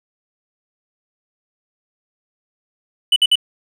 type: tone bursts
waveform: triangle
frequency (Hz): 2977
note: F#7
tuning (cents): +10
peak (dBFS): -8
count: 3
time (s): 3.12-3.356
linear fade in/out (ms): 5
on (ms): 42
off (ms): 55
effects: none